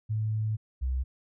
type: tone pair in turn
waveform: sine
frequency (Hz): 108.6 / 64.44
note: A2 / C2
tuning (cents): -22 / -26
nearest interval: major sixth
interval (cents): 904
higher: first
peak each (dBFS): -26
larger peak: neither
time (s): 0.09-0.57 / 0.81-1.04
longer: first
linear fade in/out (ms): 20
effects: none